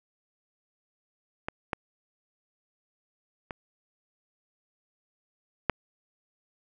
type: clicks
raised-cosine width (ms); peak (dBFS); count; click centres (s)
0.5; -16 / -13 / -20 / -7; 4; 1.485 / 1.732 / 3.508 / 5.697
effects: none